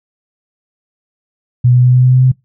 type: tone with pitch steps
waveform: sine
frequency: 123.47 / 124.4 / 125.34 / 126.28 / 127.23 / 128.19 / 129.16 Hz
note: B2 / B2 / B2 / B2 / C3 / C3 / C3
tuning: 0 / +13 / +26 / +39 / -48 / -35 / -22 cents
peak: -5 dBFS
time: 1.64-2.319 s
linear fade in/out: 10 ms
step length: 97 ms
effects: noise-tail reverb RT60 0.2 s tail -23 dB re dry